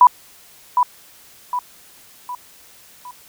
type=tone with echo; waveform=sine; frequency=987.8 Hz; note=B5; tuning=in tune; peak=-4 dBFS; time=0.01-0.07 s; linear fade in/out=2 ms; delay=760 ms; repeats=4; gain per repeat=-7 dB; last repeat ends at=3.11 s; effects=white hiss -47 dBFS RMS until 3.28 s